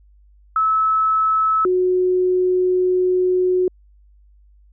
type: tone pair in turn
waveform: sine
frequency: 1300 / 366 Hz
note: E6 / F#4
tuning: -24 / -19 cents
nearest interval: octave + minor seventh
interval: 2195 cents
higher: first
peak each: -14 dBFS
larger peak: neither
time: 0.56-1.65 / 1.65-3.68 s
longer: second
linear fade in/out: 2 ms
effects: added 50 Hz sine -48 dBFS peak until 4.72 s